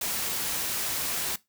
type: noise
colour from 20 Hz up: white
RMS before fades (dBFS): -30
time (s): 0.01-1.36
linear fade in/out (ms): 5
effects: noise-tail reverb RT60 0.2 s tail -20 dB re dry